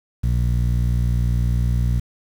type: tone with low-pass filter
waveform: sawtooth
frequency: 59.9 Hz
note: A#1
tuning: 48 cents sharp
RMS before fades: -19 dBFS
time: 0.23-2 s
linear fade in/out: 10 ms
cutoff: 140 Hz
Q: 1.8
effects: 7-bit